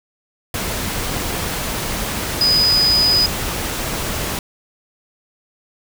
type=tone in noise; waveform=sine; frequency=4978 Hz; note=D#8; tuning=in tune; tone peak=-12 dBFS; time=2.41-3.26 s; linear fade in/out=2 ms; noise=pink; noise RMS=-23 dBFS; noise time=0.54-4.39 s; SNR=+8 dB; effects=none